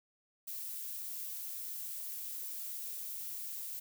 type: noise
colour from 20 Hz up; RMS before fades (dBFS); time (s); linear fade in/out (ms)
violet; -42; 0.47-3.8; 10
effects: none